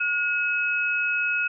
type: tone pair together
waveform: sine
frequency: 1439 / 2561 Hz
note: F#6 / D#7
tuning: -49 / +49 cents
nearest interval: minor seventh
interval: 998 cents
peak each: -25 / -24 dBFS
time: 0-1.48 s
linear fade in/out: 10 ms
effects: none